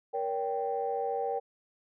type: chord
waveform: sine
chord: G diminished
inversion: first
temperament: just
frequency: 470.4 / 564.5 / 784 Hz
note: Bb4 / Db5 / G5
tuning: +16 / +31 / 0 cents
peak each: -32 / -36 / -32 dBFS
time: 0.13-1.4 s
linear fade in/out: 20 ms
effects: tanh soft clip ceiling -20 dBFS